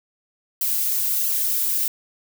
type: noise with flanger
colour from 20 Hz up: violet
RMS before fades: -22 dBFS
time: 0.61-1.88 s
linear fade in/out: 2 ms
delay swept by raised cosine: 0.66 to 5.76 ms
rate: 1.5 Hz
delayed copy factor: +0.7
effects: none